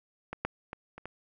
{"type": "clicks", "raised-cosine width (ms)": 0.5, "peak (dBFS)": [-21, -14, -23, -29, -24], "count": 5, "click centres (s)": [0.33, 0.45, 0.731, 0.98, 1.056], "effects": []}